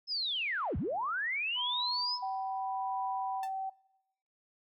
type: linear two-way sweep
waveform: sine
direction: down then up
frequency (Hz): 5270 to 53.1 to 5270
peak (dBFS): -31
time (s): 0.07-2.19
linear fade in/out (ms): 50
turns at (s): 0.77
type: tone with tremolo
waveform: sine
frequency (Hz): 985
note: B5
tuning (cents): -5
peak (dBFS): -35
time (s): 1.55-3.43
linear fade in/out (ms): 50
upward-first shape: triangle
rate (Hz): 0.84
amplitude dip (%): 55
type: tone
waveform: sine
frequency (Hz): 768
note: G5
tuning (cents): -36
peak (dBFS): -33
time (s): 2.22-3.7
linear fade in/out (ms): 10
type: tone with exponential decay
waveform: sawtooth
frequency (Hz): 887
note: A5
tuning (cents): +14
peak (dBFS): -35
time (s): 3.43-3.53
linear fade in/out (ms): 2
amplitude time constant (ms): 20
effects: noise-tail reverb RT60 0.9 s tail -23 dB re dry